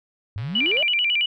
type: exponential sweep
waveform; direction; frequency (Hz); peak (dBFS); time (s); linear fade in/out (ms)
sine; up; 93 to 659.3; -26; 0.36-0.83; 0
type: click train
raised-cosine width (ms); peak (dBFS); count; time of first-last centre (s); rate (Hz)
0.3; -26; 61; 0.38-0.809; 140
type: tone with vibrato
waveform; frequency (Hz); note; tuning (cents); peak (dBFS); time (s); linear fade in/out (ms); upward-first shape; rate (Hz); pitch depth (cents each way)
sine; 2637; E7; 0; -18; 0.55-1.26; 5; square; 9.1; 190
effects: none